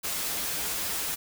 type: noise with comb filter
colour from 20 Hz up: white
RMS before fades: -31 dBFS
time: 0.03-1.16 s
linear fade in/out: 20 ms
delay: 8 ms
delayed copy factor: -0.65
effects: none